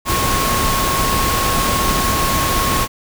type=tone in noise; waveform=sine; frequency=1090 Hz; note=C#6; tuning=29 cents flat; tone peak=-19 dBFS; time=0.05-2.88 s; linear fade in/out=50 ms; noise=pink; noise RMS=-18 dBFS; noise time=0.05-2.88 s; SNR=-4 dB; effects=none